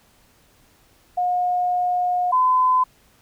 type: tone pair in turn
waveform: sine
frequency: 719 / 1016.8 Hz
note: F#5 / C6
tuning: -50 / -50 cents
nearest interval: tritone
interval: 600 cents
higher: second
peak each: -18 / -14 dBFS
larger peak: second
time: 1.17-2.32 / 2.32-2.84 s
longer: first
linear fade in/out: 10 ms
effects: pink hiss -57 dBFS RMS until 3.21 s